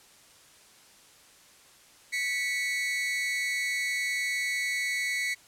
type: tone pair together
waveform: 40% pulse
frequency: 1967.9 / 2217 Hz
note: B6 / C#7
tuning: -7 / 0 cents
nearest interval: major second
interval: 207 cents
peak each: -30 / -29 dBFS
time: 2.12-5.35 s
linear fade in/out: 20 ms
effects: white hiss -56 dBFS RMS until 5.47 s + low-pass 10000 Hz 12 dB/octave